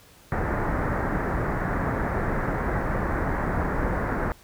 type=low-pass noise; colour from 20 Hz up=pink; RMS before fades=-26 dBFS; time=0.32-4.32 s; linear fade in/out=0 ms; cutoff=1900 Hz; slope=48 dB/octave; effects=pink hiss -53 dBFS RMS until 4.43 s